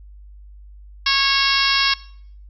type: harmonic tone with a mistuned harmonic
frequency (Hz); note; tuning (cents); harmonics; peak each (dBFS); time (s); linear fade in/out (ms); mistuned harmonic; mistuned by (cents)
549; C#5; -17; 2 / 3 / 4 / 5 / 6 / 7 / 8 / 9 / 10; -24 / -24 / -24 / -24 / -24 / -24 / -24 / -24 / -24; 1.06-1.94; 5; 10; -18
effects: noise-tail reverb RT60 0.6 s tail -21 dB re dry + added 50 Hz sine -39 dBFS peak until 2.49 s